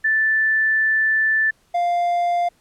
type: tone pair in turn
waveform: sine / triangle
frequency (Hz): 1760 / 698.5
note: A6 / F5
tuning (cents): 0 / 0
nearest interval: octave + major third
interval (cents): 1600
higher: first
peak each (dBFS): -15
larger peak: neither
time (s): 0.04-1.51 / 1.74-2.49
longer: first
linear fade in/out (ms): 10
effects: pink hiss -60 dBFS RMS until 2.6 s + low-pass 12000 Hz 12 dB/octave